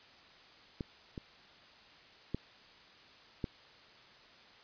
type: clicks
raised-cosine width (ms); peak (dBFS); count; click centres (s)
3; -24 / -28 / -21 / -21; 4; 0.808 / 1.178 / 2.346 / 3.442
effects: white hiss -58 dBFS RMS until 4.63 s + resampled to 11025 Hz